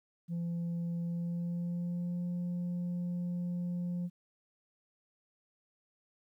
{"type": "tone with pitch glide", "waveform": "sine", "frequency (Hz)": [170.5, 176], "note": ["F3", "F3"], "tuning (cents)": [-41, 14], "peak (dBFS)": -30, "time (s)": [0.28, 4.1], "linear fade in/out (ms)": 50, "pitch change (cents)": 55, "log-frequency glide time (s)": [1.01, 2.25], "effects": ["tanh soft clip ceiling -32 dBFS", "12-bit"]}